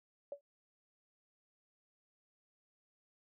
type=tone with exponential decay; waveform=sine; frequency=569 Hz; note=C#5; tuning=45 cents sharp; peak=-36 dBFS; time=0.32-0.41 s; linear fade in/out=2 ms; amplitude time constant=18 ms; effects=none